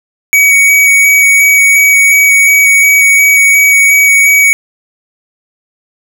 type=tone with vibrato; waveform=square; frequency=2254 Hz; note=C#7; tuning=28 cents sharp; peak=-4 dBFS; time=0.33-4.53 s; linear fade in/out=0 ms; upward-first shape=square; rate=2.8 Hz; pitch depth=10 cents each way; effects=none